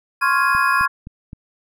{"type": "chord", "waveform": "sine", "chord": "Db major seventh", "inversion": "third", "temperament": "equal", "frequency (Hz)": [1046.5, 1108.7, 1396.9, 1661.2], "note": ["C6", "Db6", "F6", "Ab6"], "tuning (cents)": [0, 0, 0, 0], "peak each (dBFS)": -20, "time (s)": [0.21, 0.88], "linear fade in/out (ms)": 20}
{"type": "tone", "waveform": "35% pulse", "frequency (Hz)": 2491, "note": "D#7", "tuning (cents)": 1, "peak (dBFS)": -26, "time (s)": [0.21, 0.86], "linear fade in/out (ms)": 10}
{"type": "click train", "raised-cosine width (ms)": 5, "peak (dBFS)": -21, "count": 4, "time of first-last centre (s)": [0.55, 1.331], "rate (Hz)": 3.84}
{"effects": []}